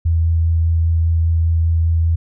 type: tone with vibrato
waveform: sine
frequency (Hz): 82.41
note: E2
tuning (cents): 0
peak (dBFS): -12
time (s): 0.05-2.16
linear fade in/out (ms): 10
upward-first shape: triangle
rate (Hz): 5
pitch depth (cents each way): 13
effects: none